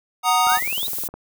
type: chord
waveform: square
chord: D# minor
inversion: first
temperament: equal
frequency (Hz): 740 / 932.3 / 1244.5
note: F#5 / A#5 / D#6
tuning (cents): 0 / 0 / 0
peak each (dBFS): -21 / -21 / -20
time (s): 0.23-0.6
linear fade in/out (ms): 50
type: exponential sweep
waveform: sine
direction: up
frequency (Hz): 1335 to 3943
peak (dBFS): -25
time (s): 0.47-0.87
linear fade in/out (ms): 0
type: click train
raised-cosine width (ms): 1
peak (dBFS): -23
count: 14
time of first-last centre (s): 0.47-1.14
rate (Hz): 19.4
type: noise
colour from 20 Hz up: violet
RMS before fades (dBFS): -27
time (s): 0.49-1.08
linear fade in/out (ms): 5
effects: none